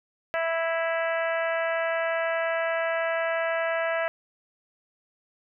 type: harmonic tone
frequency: 329.6 Hz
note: E4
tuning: in tune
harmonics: 2 / 3 / 4 / 5 / 6 / 7 / 8 / 9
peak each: -26 / -37 / -34 / -32 / -34 / -40 / -40 / -46 dBFS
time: 0.34-4.08 s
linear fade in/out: 0 ms
effects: none